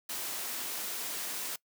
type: noise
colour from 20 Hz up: white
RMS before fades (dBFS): -37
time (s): 0.09-1.56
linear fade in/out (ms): 5
effects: noise-tail reverb RT60 0.1 s tail -22 dB re dry + high-pass 200 Hz 12 dB/octave